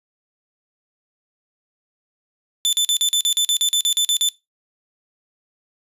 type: tone bursts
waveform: sawtooth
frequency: 3523 Hz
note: A7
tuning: 1 cent sharp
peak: -12 dBFS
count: 14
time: 2.65-4.288 s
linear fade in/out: 0 ms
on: 78 ms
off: 42 ms
effects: noise-tail reverb RT60 0.2 s tail -20 dB re dry + resampled to 32000 Hz

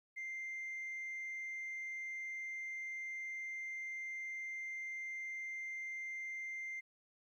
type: tone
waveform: sine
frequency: 2093 Hz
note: C7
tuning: in tune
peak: -39 dBFS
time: 0.16-6.81 s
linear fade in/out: 20 ms
effects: tanh soft clip ceiling -39 dBFS + 13-bit

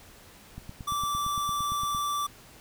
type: click train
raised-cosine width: 5 ms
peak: -27 dBFS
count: 13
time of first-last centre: 0.58-1.948 s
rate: 8.77 Hz
type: tone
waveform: square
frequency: 1166 Hz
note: D6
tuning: 13 cents flat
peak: -28 dBFS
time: 0.87-2.27 s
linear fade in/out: 10 ms
effects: pink hiss -52 dBFS RMS until 2.6 s

